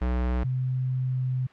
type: tone pair in turn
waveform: square / sine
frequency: 61.74 / 128.5 Hz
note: B1 / C3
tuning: 0 / -31 cents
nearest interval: octave + minor second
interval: 1269 cents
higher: second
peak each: -24 dBFS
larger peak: neither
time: 0.01-0.44 / 0.44-1.47 s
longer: second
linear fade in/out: 10 ms
effects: white hiss -54 dBFS RMS until 1.52 s + low-pass 2000 Hz 12 dB/octave